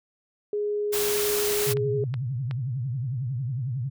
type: tone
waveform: sine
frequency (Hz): 415.3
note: G#4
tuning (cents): 0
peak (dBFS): -24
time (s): 0.53-2.04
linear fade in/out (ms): 2
type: noise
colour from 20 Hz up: white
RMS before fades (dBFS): -28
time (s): 0.92-1.74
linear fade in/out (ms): 20
type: click train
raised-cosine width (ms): 0.3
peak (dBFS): -21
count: 4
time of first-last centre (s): 1.4-2.511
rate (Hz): 2.7
type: tone with vibrato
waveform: sine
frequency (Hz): 127.1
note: C3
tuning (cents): -50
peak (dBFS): -26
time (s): 1.66-3.9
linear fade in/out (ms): 20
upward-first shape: triangle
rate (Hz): 11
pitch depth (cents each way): 230
effects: none